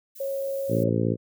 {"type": "noise", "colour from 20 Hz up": "violet", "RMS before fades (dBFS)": -44, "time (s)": [0.15, 0.84], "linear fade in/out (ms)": 10}
{"type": "tone", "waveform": "sine", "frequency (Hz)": 547, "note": "C#5", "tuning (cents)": -23, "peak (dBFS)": -26, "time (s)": [0.2, 0.89], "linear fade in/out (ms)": 5}
{"type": "harmonic tone", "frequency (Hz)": 56.7, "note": "A#1", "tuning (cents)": -47, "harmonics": [2, 3, 4, 5, 6, 7, 8, 9], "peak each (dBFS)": [-26, -28, -29, -30, -31, -31, -32, -33], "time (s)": [0.68, 1.17], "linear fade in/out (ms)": 50}
{"effects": []}